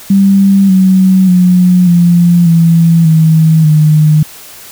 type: tone with pitch steps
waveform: sine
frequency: 196 / 188.12 / 180.57 / 173.31 / 166.35 / 159.66 / 153.25 Hz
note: G3 / F#3 / F#3 / F3 / E3 / D#3 / D#3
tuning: 0 / +29 / -42 / -13 / +16 / +45 / -26 cents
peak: -3 dBFS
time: 0.1-4.23 s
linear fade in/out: 5 ms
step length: 590 ms
effects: white hiss -32 dBFS RMS until 4.71 s